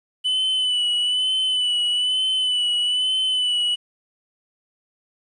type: tone with vibrato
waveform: triangle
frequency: 2993 Hz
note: F#7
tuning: 19 cents sharp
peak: -17 dBFS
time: 0.24-3.76 s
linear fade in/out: 20 ms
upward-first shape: sine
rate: 1.1 Hz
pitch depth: 38 cents each way
effects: resampled to 24000 Hz + 9-bit